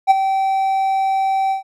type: tone with ADSR envelope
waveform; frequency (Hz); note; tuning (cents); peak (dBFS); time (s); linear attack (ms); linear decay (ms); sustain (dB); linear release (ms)
triangle; 773; G5; -24; -3; 0.07-1.63; 36; 20; -10; 120
effects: none